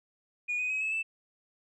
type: tone with pitch steps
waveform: sine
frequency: 2448 / 2495 / 2543 / 2592 / 2642 Hz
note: D#7 / D#7 / D#7 / E7 / E7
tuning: -29 / +4 / +37 / -30 / +3 cents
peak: -27 dBFS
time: 0.48-1.03 s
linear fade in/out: 20 ms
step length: 110 ms
effects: tanh soft clip ceiling -26 dBFS